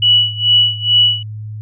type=tone with tremolo; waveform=sine; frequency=2943 Hz; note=F#7; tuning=10 cents flat; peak=-6 dBFS; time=0.02-1.23 s; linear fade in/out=5 ms; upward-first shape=sine; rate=2.3 Hz; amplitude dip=90%; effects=added 107 Hz sine -24 dBFS peak until 1.61 s